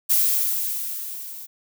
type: noise with level ramp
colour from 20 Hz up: violet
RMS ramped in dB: -17 to -38 dBFS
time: 0.09-1.47 s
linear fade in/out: 20 ms
effects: none